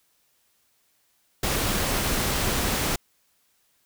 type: noise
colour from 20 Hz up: pink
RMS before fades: -25 dBFS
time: 1.43-2.96 s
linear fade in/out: 5 ms
effects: white hiss -67 dBFS RMS until 3.85 s